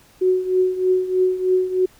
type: tone with tremolo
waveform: sine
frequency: 370 Hz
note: F#4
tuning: in tune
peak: -12 dBFS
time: 0.21-1.86 s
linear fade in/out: 10 ms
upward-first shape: triangle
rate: 3.2 Hz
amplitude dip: 80%
effects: pink hiss -52 dBFS RMS until 1.99 s